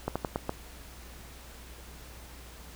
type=slowing click train; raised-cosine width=1 ms; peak=-15 dBFS; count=5; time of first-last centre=0.08-0.494 s; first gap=76 ms; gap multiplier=1.21; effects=added 60 Hz sine -48 dBFS peak until 2.75 s + pink hiss -50 dBFS RMS until 2.75 s